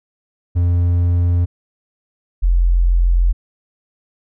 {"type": "tone pair in turn", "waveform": ["triangle", "sine"], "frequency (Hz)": [87.31, 43.53], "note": ["F2", "F1"], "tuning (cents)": [0, -5], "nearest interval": "octave", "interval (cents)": 1205, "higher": "first", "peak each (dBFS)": -10, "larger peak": "neither", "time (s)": [[0.55, 1.46], [2.42, 3.33]], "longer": "neither", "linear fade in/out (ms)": 20, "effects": []}